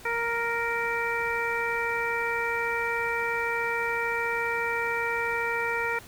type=harmonic tone; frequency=466.2 Hz; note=A#4; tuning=in tune; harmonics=1 / 2 / 3 / 4 / 5; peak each=-32 / -32 / -32 / -32 / -32 dBFS; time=0.05-5.99 s; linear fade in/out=5 ms; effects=pink hiss -48 dBFS RMS until 6.07 s